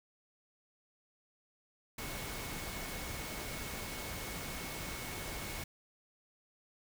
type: tone in noise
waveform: sine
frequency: 2198 Hz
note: C#7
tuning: 15 cents flat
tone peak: -50 dBFS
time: 1.98-5.64 s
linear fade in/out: 5 ms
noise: pink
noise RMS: -42 dBFS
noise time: 1.98-5.64 s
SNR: -11 dB
effects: none